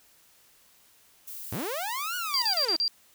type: noise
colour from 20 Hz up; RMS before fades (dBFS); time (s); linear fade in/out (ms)
violet; -40; 1.27-2.65; 10
type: linear two-way sweep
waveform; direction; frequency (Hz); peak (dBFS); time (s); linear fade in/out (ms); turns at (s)
sawtooth; up then down; 75.9 to 1480 to 295.3; -27; 1.52-2.76; 5; 2.16
type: tone bursts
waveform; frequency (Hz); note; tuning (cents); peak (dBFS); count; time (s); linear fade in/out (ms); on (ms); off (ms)
sine; 4732; D8; +12; -23; 5; 2.34-2.879; 0; 79; 36
effects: white hiss -60 dBFS RMS until 3.14 s